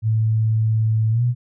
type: tone with pitch glide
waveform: sine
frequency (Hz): 110.4 to 121.79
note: A2 to B2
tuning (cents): +6 to -24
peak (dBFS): -15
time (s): 0.02-1.35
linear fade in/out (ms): 50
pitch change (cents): +170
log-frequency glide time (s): 1.11-1.23
effects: none